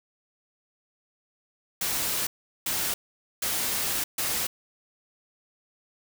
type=noise bursts at uneven times; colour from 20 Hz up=white; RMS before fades=-28 dBFS; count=4; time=1.81-2.27 / 2.66-2.94 / 3.42-4.04 / 4.18-4.47 s; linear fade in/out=5 ms; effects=none